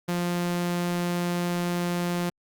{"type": "tone", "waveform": "sawtooth", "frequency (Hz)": 175.1, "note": "F3", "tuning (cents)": 5, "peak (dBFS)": -21, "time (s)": [0.08, 2.3], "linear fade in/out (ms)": 10, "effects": ["Opus 48 kbps"]}